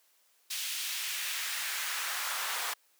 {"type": "noise with high-pass filter sweep", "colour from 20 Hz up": "pink", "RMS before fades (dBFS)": -35, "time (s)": [0.5, 2.74], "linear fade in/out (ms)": 10, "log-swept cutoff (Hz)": [3200, 960], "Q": 1.2, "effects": ["white hiss -68 dBFS RMS until 2.99 s", "high-pass 400 Hz 12 dB/octave"]}